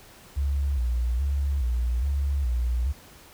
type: tone with vibrato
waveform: sine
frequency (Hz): 64.9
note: C2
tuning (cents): -13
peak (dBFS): -22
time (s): 0.36-2.93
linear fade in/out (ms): 20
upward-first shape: square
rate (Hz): 1.2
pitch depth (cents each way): 130
effects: pink hiss -50 dBFS RMS until 3.33 s